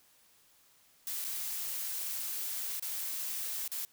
blue noise with dropouts, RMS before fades -37 dBFS, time 1.07-3.85 s, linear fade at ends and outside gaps 1 ms, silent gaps 1.243-1.248 / 2.797-2.824 / 3.678-3.717 s, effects white hiss -65 dBFS RMS until 3.92 s

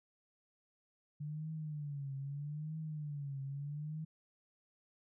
sine tone with vibrato, 146.83 Hz, D3, in tune, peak -39 dBFS, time 1.2-4.05 s, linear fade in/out 10 ms, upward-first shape triangle, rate 0.79 Hz, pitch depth 140 cents each way, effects none

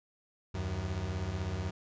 35% pulse beating tone pair, 77.7 / 93.7 Hz, D#2 / F#2, -2 / +22 cents, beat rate 16 Hz, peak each -36 / -33 dBFS, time 0.54-1.71 s, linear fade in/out 10 ms, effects resampled to 16000 Hz

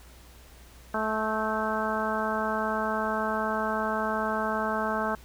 harmonic tone with a mistuned harmonic, 217.4 Hz, A3, 21 cents flat, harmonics 1 / 2 / 3 / 4 / 5 / 6 / 7, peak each -33 / -35 / -32 / -33 / -34 / -34 / -34 dBFS, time 0.94-5.15 s, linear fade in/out 2 ms, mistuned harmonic 7, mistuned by +30 cents, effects added 60 Hz sine -50 dBFS peak until 5.24 s + pink hiss -54 dBFS RMS until 5.24 s

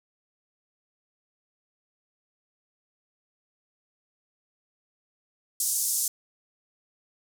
white band-pass noise, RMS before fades -27 dBFS, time 5.6-6.08 s, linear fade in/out 2 ms, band 6000 to 12000 Hz, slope 24 dB/octave, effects none

